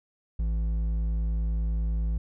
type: tone with hard clipping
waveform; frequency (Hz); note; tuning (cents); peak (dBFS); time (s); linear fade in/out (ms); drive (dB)
sine; 55; A1; 0; -26; 0.39-2.18; 5; 6
effects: none